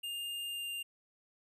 square tone with pitch glide, 2812 to 2796 Hz, F7 to F7, +11 to +1 cents, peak -38 dBFS, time 0.03-0.83 s, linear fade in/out 10 ms, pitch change -10 cents, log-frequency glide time 0.44-0.71 s, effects none

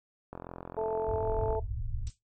click train, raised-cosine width 1 ms, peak -26 dBFS, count 54, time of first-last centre 0.33-1.551 s, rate 43.4 Hz
harmonic tone, 220 Hz, A3, in tune, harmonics 2 / 3 / 4, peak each -30 / -34 / -36 dBFS, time 0.77-1.6 s, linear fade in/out 10 ms
pink low-pass noise, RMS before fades -34 dBFS, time 1.08-2.1 s, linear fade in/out 5 ms, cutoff 120 Hz, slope 96 dB/octave
violet noise with exponential decay, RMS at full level -35 dBFS, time 2.07-2.19 s, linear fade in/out 0 ms, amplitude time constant 25 ms
effects noise-tail reverb RT60 0.2 s tail -23 dB re dry + MP3 32 kbps

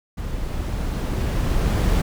brown noise with level ramp, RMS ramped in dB -29 to -17 dBFS, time 0.17-2.02 s, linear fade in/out 10 ms, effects none

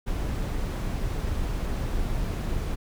brown noise, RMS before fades -28 dBFS, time 0.06-2.76 s, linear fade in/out 20 ms, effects none

